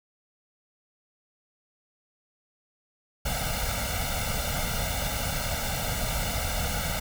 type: noise with comb filter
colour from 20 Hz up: pink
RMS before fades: -29 dBFS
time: 3.25-7 s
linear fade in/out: 10 ms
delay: 1.4 ms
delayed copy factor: +0.95
effects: none